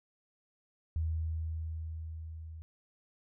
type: tone with level ramp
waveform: sine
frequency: 80.3 Hz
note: E2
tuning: 45 cents flat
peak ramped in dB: -29 to -43 dBFS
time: 0.96-2.62 s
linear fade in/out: 0 ms
effects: none